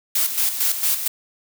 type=noise with tremolo; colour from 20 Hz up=blue; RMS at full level=-19 dBFS; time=0.15-1.08 s; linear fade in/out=5 ms; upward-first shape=square; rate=4.4 Hz; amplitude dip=60%; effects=none